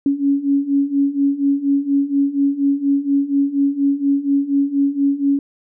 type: beating tone pair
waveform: sine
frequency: 277.2 / 281.4 Hz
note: C#4 / C#4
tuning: 0 / +26 cents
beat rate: 4.2 Hz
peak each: -19 / -16 dBFS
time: 0.06-5.39 s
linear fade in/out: 2 ms
effects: none